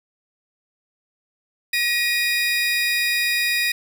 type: tone pair together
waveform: 30% pulse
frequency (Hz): 1900 / 2464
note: A#6 / D#7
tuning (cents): +33 / -17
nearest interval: perfect fourth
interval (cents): 450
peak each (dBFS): -19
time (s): 1.73-3.72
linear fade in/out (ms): 5
effects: none